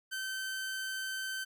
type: tone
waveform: sawtooth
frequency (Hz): 1542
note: G6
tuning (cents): -29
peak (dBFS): -32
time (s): 0.11-1.45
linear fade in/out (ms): 20
effects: none